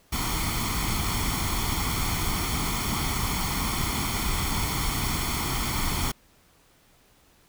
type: noise with comb filter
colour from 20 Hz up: pink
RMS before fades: -27 dBFS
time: 0.12-6.12 s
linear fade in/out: 10 ms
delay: 0.91 ms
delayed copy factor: +0.7
effects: pink hiss -60 dBFS RMS until 7.48 s